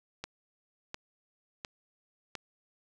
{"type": "click train", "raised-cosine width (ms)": 0.2, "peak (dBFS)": -20, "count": 4, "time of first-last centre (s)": [0.24, 2.353], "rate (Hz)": 1.42, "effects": []}